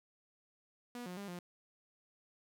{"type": "tone with pitch steps", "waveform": "sawtooth", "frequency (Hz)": [242.9, 179.7, 201, 176.6], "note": ["B3", "F3", "G3", "F3"], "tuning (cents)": [-29, 50, 44, 20], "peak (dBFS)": -39, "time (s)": [0.95, 1.39], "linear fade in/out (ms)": 2, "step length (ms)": 110, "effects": []}